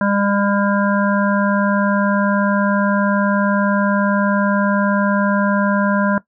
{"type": "harmonic tone", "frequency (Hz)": 201.2, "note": "G3", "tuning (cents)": 45, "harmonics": [1, 3, 5, 7, 8], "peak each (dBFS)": [-16, -21, -23, -24, -25], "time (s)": [0.01, 6.18], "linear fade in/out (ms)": 2, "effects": ["noise-tail reverb RT60 0.1 s tail -17 dB re dry"]}